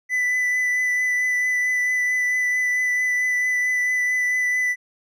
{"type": "tone with vibrato", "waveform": "triangle", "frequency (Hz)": 1993, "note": "B6", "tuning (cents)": 15, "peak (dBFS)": -17, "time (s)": [0.09, 4.76], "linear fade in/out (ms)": 50, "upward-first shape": "triangle", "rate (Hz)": 4.5, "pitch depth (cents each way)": 14, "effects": []}